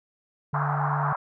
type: tone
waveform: triangle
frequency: 145.6 Hz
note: D3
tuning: 15 cents flat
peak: -24 dBFS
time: 0.53-1.13 s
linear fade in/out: 5 ms
type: band-pass noise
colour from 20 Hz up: white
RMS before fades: -28 dBFS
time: 0.54-1.16 s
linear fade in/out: 5 ms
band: 690 to 1400 Hz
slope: 48 dB/octave
effects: none